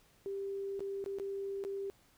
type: tone with dropouts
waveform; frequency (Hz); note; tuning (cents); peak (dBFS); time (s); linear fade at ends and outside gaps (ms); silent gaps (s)
sine; 394.3; G4; +10; -36; 0.26-1.9; 0; 0.794-0.805 / 1.041-1.061 / 1.186-1.198 / 1.639-1.649
effects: pink hiss -67 dBFS RMS until 2.17 s